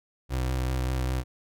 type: tone with vibrato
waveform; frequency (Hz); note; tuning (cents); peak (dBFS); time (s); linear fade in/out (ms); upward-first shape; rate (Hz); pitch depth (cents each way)
30% pulse; 63.9; C2; -40; -23; 0.29-1.24; 50; triangle; 5.1; 28
effects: none